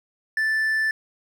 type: tone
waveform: triangle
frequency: 1760 Hz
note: A6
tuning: in tune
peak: -18 dBFS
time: 0.37-0.91 s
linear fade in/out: 2 ms
effects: none